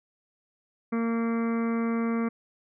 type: harmonic tone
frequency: 230 Hz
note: A#3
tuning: 23 cents flat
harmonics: 1 / 2 / 3 / 4 / 5 / 6 / 7 / 8 / 9 / 10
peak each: -25 / -33 / -42 / -46 / -38 / -43 / -48 / -52 / -44 / -49 dBFS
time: 0.92-2.29 s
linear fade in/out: 10 ms
effects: none